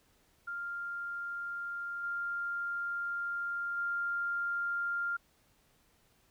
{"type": "tone with level steps", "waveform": "sine", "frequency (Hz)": 1396.9, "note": "F6", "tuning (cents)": 0, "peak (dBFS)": [-36, -33, -31], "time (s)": [0.47, 5.17], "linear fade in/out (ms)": 10, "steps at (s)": [2.03, 3.77], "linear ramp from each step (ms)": 10, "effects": ["pink hiss -69 dBFS RMS until 6.3 s"]}